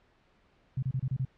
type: tone bursts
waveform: sine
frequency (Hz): 130.81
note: C3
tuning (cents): 0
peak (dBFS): -27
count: 6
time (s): 0.77-1.251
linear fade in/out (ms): 5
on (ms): 56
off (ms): 29
effects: pink hiss -66 dBFS RMS until 1.37 s + low-pass 3000 Hz 12 dB/octave